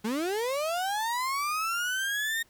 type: linear sweep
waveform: 35% pulse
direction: up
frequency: 203.5 to 1853 Hz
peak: -26 dBFS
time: 0.04-2.43 s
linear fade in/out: 10 ms
effects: pink hiss -63 dBFS RMS until 2.49 s